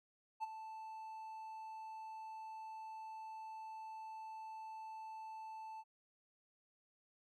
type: tone with ADSR envelope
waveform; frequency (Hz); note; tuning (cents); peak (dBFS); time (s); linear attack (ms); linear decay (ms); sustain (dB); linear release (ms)
triangle; 880; A5; 0; -34; 0.4-5.84; 33; 21; -11; 44
effects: none